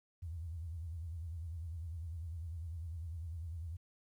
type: tone with vibrato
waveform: sine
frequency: 82.8 Hz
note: E2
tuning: 8 cents sharp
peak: -40 dBFS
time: 0.22-3.77 s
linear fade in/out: 10 ms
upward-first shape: sine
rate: 10 Hz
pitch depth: 130 cents each way
effects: 12-bit